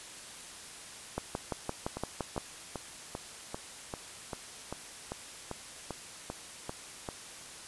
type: two click trains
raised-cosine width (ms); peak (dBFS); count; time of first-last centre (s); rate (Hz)
1; -22 / -18; 14 / 8; 1.97-7.088 / 1.18-2.379; 2.54 / 5.84
effects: white hiss -47 dBFS RMS until 7.67 s + resampled to 24000 Hz